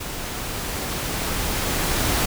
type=noise with level ramp; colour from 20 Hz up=pink; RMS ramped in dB=-31 to -21 dBFS; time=0-2.26 s; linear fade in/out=10 ms; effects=none